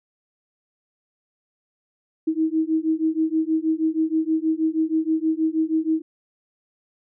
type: beating tone pair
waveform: sine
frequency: 315.4 / 321.7 Hz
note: D#4 / E4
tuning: +24 / -42 cents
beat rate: 6.3 Hz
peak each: -22 dBFS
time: 2.27-6.02 s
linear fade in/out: 10 ms
effects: none